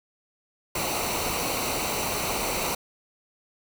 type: noise with comb filter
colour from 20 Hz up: pink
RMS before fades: -28 dBFS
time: 0.75-2.75 s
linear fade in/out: 5 ms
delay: 0.59 ms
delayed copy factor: -0.65
effects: none